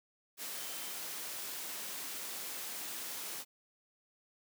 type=tone in noise; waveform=sine; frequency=3099 Hz; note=G7; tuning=21 cents flat; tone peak=-53 dBFS; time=0.53-0.96 s; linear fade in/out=50 ms; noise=white; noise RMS=-42 dBFS; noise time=0.37-3.45 s; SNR=-14 dB; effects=high-pass 200 Hz 12 dB/octave